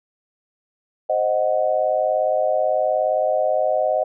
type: chord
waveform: sine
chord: C diminished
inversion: none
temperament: equal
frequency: 523.3 / 622.3 / 740 Hz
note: C5 / Eb5 / Gb5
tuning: 0 / 0 / 0 cents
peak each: -23 / -19 / -23 dBFS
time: 1.09-4.04 s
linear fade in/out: 10 ms
effects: none